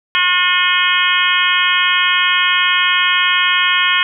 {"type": "harmonic tone with a mistuned harmonic", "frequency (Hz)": 360, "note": "F#4", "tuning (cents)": -47, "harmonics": [3, 4, 5, 6, 7, 8, 9], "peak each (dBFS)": [-19, -19, -19, -19, -19, -19, -19], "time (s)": [0.15, 4.03], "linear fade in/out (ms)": 0, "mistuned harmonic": 8, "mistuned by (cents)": 42, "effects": []}